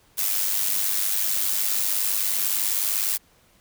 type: noise with amplitude modulation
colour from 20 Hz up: blue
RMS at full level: -21 dBFS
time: 0.17-3.18 s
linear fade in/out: 20 ms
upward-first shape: sine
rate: 99.8 Hz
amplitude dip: 65%
effects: pink hiss -59 dBFS RMS until 3.6 s